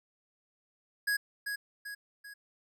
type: tone with echo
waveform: square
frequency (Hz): 1661.2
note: G#6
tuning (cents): 0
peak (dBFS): -28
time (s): 1.07-1.17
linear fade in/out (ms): 10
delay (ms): 390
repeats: 3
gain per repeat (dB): -6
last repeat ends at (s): 2.34
effects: none